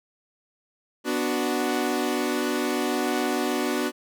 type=chord; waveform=sawtooth; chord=B minor; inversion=none; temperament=equal; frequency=246.9 / 293.7 / 370 Hz; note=B3 / D4 / F#4; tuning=0 / 0 / 0 cents; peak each=-24 dBFS; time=1.04-3.92 s; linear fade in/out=50 ms; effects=none